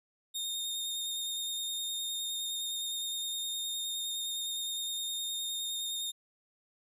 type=tone with vibrato; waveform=sawtooth; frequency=3677 Hz; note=A#7; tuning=24 cents flat; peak=-31 dBFS; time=0.34-6.12 s; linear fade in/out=20 ms; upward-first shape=square; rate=9.7 Hz; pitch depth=10 cents each way; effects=none